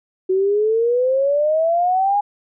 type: exponential sweep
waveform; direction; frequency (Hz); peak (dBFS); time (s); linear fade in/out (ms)
sine; up; 370 to 830; -14; 0.29-2.21; 10
effects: none